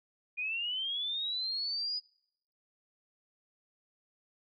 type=linear sweep; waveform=sine; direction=up; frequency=2426 to 4978 Hz; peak=-32 dBFS; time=0.37-2 s; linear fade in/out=20 ms; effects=noise-tail reverb RT60 0.7 s tail -26 dB re dry